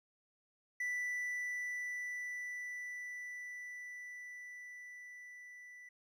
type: tone with level ramp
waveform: triangle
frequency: 1975.5 Hz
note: B6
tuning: in tune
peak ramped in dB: -33 to -50 dBFS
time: 0.8-5.89 s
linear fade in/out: 5 ms
effects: none